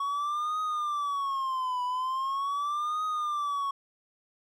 triangle tone with vibrato, 1113 Hz, C#6, 7 cents sharp, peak -26 dBFS, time 0-3.71 s, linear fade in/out 5 ms, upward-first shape triangle, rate 0.41 Hz, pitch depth 210 cents each way, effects none

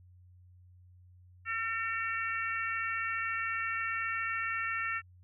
harmonic tone, 452.4 Hz, A4, 48 cents sharp, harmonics 3 / 4 / 5 / 6, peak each -36 / -35 / -39 / -40 dBFS, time 1.45-5.02 s, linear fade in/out 50 ms, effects added 90 Hz sine -55 dBFS peak until 5.23 s

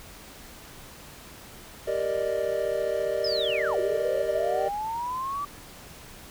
triangle chord, Eb major seventh, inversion first, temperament equal, 392 / 466.2 / 587.3 / 622.3 Hz, G4 / Bb4 / D5 / Eb5, 0 / 0 / 0 / 0 cents, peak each -31 / -29 / -27 / -28 dBFS, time 1.87-4.69 s, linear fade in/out 10 ms
sine linear two-way sweep, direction down then up, 5274 to 361.4 to 1165 Hz, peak -28 dBFS, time 3.24-5.45 s, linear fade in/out 5 ms, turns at 3.79 s
effects pink hiss -46 dBFS RMS until 6.3 s

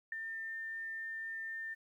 sine tone with ADSR envelope, 1801 Hz, A6, 40 cents sharp, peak -34 dBFS, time 0.12-1.75 s, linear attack 3 ms, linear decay 13 ms, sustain -5 dB, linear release 21 ms, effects 12-bit

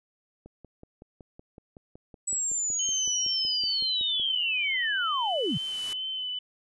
click train, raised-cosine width 2 ms, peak -33 dBFS, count 21, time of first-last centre 0.46-4.198 s, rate 5.35 Hz
sine linear sweep, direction down, 7902 to 110.8 Hz, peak -26 dBFS, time 2.27-5.58 s, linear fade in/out 10 ms
sine tone with vibrato, 3034 Hz, F#7, 43 cents sharp, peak -30 dBFS, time 2.79-6.39 s, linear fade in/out 5 ms, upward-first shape sine, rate 2.2 Hz, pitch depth 26 cents each way
white noise with exponential growth, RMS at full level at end -38 dBFS, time 4.78-5.93 s, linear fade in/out 0 ms, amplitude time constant 250 ms
effects resampled to 24000 Hz

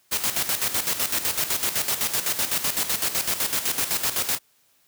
white noise with tremolo, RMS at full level -23 dBFS, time 0.11-4.39 s, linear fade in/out 20 ms, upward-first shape square, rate 7.9 Hz, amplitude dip 65%, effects white hiss -63 dBFS RMS until 4.87 s + high-pass 60 Hz 12 dB/octave

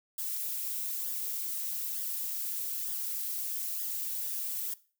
violet noise with flanger, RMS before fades -35 dBFS, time 0.18-4.74 s, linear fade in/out 5 ms, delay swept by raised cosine 0.58 to 6.48 ms, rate 1.1 Hz, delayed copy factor +0.6, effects noise-tail reverb RT60 0.4 s tail -19 dB re dry

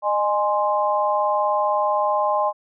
sine chord, Ab major, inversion second, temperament equal with one note detuned, 611.2 / 830.6 / 1046.5 Hz, Eb5 / Ab5 / C6, -31 / 0 / 0 cents, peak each -22 dBFS, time 0.02-2.53 s, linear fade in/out 50 ms, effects none

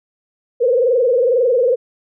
sine tone with frequency modulation, 493.9 Hz, B4, in tune, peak -11 dBFS, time 0.6-1.76 s, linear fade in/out 20 ms, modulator 22.1 Hz, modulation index 1.6, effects none

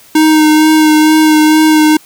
square tone with vibrato, 310 Hz, D#4, 6 cents flat, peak -5 dBFS, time 0.15-1.97 s, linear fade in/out 5 ms, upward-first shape sine, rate 2.2 Hz, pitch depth 17 cents each way, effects white hiss -41 dBFS RMS until 2.05 s

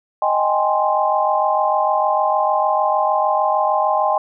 sine chord, Ab major seventh, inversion second, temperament equal, 622.3 / 784 / 830.6 / 1046.5 Hz, Eb5 / G5 / Ab5 / C6, 0 / 0 / 0 / 0 cents, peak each -20 dBFS, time 0.22-4.18 s, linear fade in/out 2 ms, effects none

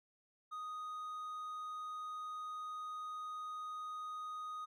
triangle tone, 1244.5 Hz, D#6, in tune, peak -40 dBFS, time 0.51-4.66 s, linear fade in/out 20 ms, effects none

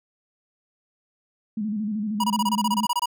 sine tone with vibrato, 211.7 Hz, G#3, 33 cents sharp, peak -24 dBFS, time 1.57-2.86 s, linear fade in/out 5 ms, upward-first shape square, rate 13 Hz, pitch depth 66 cents each way
square tone bursts, 967 Hz, B5, 37 cents flat, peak -21 dBFS, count 14, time 2.2-3.058 s, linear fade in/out 5 ms, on 39 ms, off 24 ms
effects none

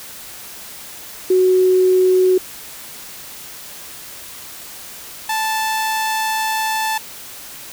sine / sawtooth tone pair in turn, 370.3 / 878.6 Hz, F#4 / A5, +1 / -3 cents, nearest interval octave + minor third, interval 1496 cents, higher second, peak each -10 / -14 dBFS, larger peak first, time 1.3-2.38 / 5.29-6.98 s, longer second, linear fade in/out 5 ms, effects white hiss -35 dBFS RMS until 7.72 s

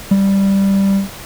triangle tone with ADSR envelope, 196 Hz, G3, in tune, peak -3 dBFS, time 0.11-1.09 s, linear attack 7 ms, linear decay 39 ms, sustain -5 dB, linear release 130 ms, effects pink hiss -32 dBFS RMS until 1.25 s

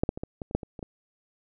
clicks, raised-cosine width 2 ms, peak -9 / -11 / -22 / -19 / -21 / -28 / -10 / -24 / -26 / -22 dBFS, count 10, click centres 0.035 / 0.091 / 0.175 / 0.235 / 0.418 / 0.511 / 0.55 / 0.632 / 0.792 / 0.828 s, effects none

